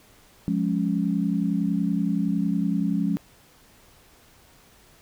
sine chord, Db major, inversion first, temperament equal with one note detuned, 176.95 / 207.7 / 277.2 Hz, F3 / Ab3 / Db4, +23 / 0 / 0 cents, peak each -25 / -25 / -27 dBFS, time 0.48-3.17 s, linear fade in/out 0 ms, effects pink hiss -55 dBFS RMS until 5.01 s

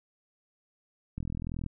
click train, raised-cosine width 5 ms, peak -23 dBFS, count 21, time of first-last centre 1.18-1.663 s, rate 41.4 Hz, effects none

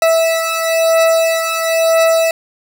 40% pulse beating tone pair, 654 / 655 Hz, E5 / E5, -14 / -11 cents, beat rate 1 Hz, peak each -15 / -12 dBFS, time 0.02-2.31 s, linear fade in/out 2 ms, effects none

